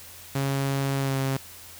sawtooth tone with pitch glide, 137.3 to 134.71 Hz, C#3 to C#3, -16 to -49 cents, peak -20 dBFS, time 0.35-1.37 s, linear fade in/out 5 ms, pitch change -33 cents, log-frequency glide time 0.96-1.18 s, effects added 87 Hz sine -54 dBFS peak until 1.79 s + white hiss -45 dBFS RMS until 1.79 s

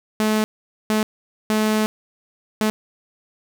sawtooth tone bursts at uneven times, 215.6 Hz, A3, 35 cents flat, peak -13 dBFS, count 4, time 0.2-0.44 / 0.9-1.03 / 1.5-1.86 / 2.61-2.7 s, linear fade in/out 0 ms, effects none

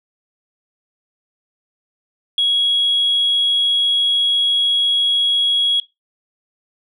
sine tone, 3322 Hz, G#7, in tune, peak -12 dBFS, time 2.38-5.8 s, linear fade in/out 2 ms, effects noise-tail reverb RT60 0.2 s tail -19 dB re dry + tanh soft clip ceiling -9 dBFS

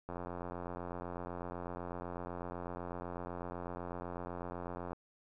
click train, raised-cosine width 1 ms, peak -28 dBFS, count 427, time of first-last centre 0.09-4.931 s, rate 88 Hz, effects none

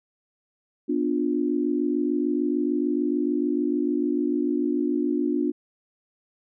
sine chord, B diminished, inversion none, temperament equal with one note detuned, 246.9 / 293.7 / 353.5 Hz, B3 / D4 / F4, 0 / 0 / +21 cents, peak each -27 / -24 / -27 dBFS, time 0.88-5.52 s, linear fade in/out 20 ms, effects none

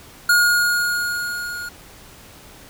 square tone with level ramp, 1433 Hz, F6, 44 cents sharp, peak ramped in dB -12 to -29 dBFS, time 0.29-1.69 s, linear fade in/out 5 ms, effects pink hiss -44 dBFS RMS until 2.69 s

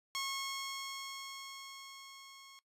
10% pulse tone with level ramp, 1090 Hz, C#6, 29 cents flat, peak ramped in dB -27 to -46 dBFS, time 0.15-2.59 s, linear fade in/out 0 ms, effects noise-tail reverb RT60 0.1 s tail -18 dB re dry + resampled to 32000 Hz

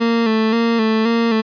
30% pulse tone with vibrato, 225.7 Hz, A3, 44 cents sharp, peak -11 dBFS, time 0-1.42 s, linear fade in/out 20 ms, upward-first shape square, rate 1.9 Hz, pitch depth 42 cents each way, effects resampled to 11025 Hz

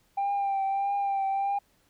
sine tone with vibrato, 791 Hz, G5, 15 cents sharp, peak -23 dBFS, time 0.17-1.59 s, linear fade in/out 10 ms, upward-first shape triangle, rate 1.6 Hz, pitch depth 34 cents each way, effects tanh soft clip ceiling -23 dBFS + pink hiss -67 dBFS RMS until 1.89 s

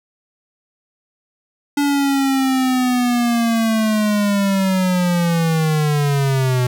square linear sweep, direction down, 288 to 123.47 Hz, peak -15 dBFS, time 1.77-6.67 s, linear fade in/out 5 ms, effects none

